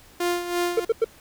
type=tone with tremolo; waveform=sawtooth; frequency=350.5 Hz; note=F4; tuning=6 cents sharp; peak=-17 dBFS; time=0.2-0.85 s; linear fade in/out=5 ms; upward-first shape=sine; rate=3 Hz; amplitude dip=65%
type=tone bursts; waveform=triangle; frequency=452.8 Hz; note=A4; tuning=50 cents sharp; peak=-14 dBFS; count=3; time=0.77-1.045 s; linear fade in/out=5 ms; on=29 ms; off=94 ms
effects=pink hiss -51 dBFS RMS until 1.2 s